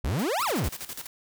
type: exponential two-way sweep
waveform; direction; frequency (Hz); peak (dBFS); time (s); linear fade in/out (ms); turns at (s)
40% pulse; up then down; 53.1 to 1396.9 to 53.1; -24; 0.04-0.69; 5; 0.44
type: noise with exponential decay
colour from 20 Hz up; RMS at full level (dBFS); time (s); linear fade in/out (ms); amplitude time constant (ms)
white; -37; 0.19-0.38; 2; 41
type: noise with tremolo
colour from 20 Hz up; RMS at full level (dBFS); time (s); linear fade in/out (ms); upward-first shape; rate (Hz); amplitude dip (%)
white; -36; 0.39-1.07; 5; square; 12; 75
effects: none